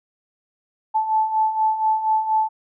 sine beating tone pair, 870 / 874.2 Hz, A5 / A5, -20 / -11 cents, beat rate 4.2 Hz, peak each -24 / -18 dBFS, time 0.94-2.49 s, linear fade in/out 20 ms, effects none

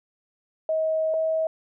sine tone pair in turn, 635 / 640.2 Hz, D#5 / D#5, +35 / +49 cents, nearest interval unison, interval 14 cents, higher second, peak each -21 dBFS, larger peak neither, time 0.69-1.14 / 1.14-1.47 s, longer first, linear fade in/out 2 ms, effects none

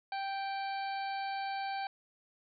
harmonic tone with a mistuned harmonic, 784 Hz, G5, in tune, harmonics 1 / 2 / 3 / 4 / 5 / 6, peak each -35 / -44 / -46 / -53 / -52 / -49 dBFS, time 0.12-1.87 s, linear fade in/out 2 ms, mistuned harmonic 6, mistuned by -81 cents, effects none

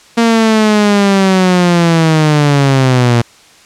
sawtooth linear sweep, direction down, 233.1 to 116.54 Hz, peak -3 dBFS, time 0.17-3.22 s, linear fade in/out 10 ms, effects white hiss -42 dBFS RMS until 3.65 s + low-pass 7000 Hz 12 dB/octave

